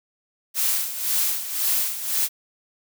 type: noise with tremolo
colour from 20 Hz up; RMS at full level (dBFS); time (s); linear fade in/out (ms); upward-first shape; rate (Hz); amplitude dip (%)
blue; -21; 0.54-2.29; 50; sine; 1.9; 70
effects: none